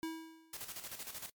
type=tone with exponential decay; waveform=square; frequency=323.4 Hz; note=E4; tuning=33 cents flat; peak=-36 dBFS; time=0.03-0.68 s; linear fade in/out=0 ms; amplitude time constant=140 ms
type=noise with tremolo; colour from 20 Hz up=white; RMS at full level=-44 dBFS; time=0.53-1.3 s; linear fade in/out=5 ms; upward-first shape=square; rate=13 Hz; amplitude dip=60%
effects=noise-tail reverb RT60 0.1 s tail -26 dB re dry + MP3 96 kbps